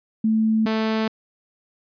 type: tone pair in turn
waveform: sine / sawtooth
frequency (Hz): 220 / 220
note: A3 / A3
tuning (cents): 0 / 0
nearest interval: unison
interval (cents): 0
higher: neither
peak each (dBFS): -16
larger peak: neither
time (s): 0.24-0.66 / 0.66-1.08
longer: neither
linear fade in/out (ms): 5
effects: resampled to 11025 Hz